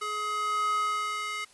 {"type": "tone with high-pass filter sweep", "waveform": "square", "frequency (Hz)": 421.6, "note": "G#4", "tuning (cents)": 26, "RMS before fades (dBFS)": -30, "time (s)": [0.01, 1.45], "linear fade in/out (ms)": 10, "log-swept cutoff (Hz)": [930, 1700], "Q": 4.6, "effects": ["white hiss -57 dBFS RMS until 1.53 s", "resampled to 24000 Hz"]}